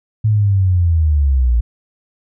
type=linear sweep; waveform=sine; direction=down; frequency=110 to 56.1 Hz; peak=-10 dBFS; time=0.24-1.61 s; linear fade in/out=10 ms; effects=none